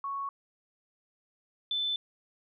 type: tone pair in turn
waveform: sine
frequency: 1108.7 / 3520 Hz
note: C#6 / A7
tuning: 0 / 0 cents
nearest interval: octave + minor sixth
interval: 2000 cents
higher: second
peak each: -32 / -28 dBFS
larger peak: second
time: 0.04-0.29 / 1.71-1.96 s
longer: neither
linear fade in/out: 2 ms
effects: none